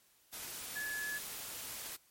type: tone in noise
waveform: sine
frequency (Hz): 1708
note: G#6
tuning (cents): +48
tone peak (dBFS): -37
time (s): 0.75-1.19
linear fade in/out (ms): 20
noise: white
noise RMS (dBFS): -44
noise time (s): 0.32-1.97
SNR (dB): +4
effects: white hiss -68 dBFS RMS until 2.1 s + MP3 64 kbps